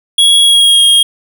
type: tone with pitch glide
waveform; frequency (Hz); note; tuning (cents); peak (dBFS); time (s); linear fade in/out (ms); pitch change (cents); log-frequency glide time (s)
square; 3329 to 3253; G#7 to G#7; +3 to -37; -5; 0.18-1.03; 5; -40; 0.41-0.83
effects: none